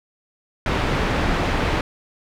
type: low-pass noise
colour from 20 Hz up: pink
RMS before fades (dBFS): -21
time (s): 0.66-1.81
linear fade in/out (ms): 2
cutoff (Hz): 2600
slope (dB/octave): 12
effects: none